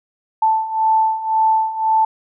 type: beating tone pair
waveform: sine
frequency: 880 / 881.9 Hz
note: A5 / A5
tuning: 0 / +4 cents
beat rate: 1.9 Hz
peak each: -19 / -15 dBFS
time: 0.42-2.05 s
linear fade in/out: 5 ms
effects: none